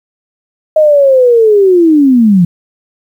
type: linear sweep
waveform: sine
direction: down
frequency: 630 to 166.6 Hz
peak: -3 dBFS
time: 0.76-2.45 s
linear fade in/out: 5 ms
effects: 7-bit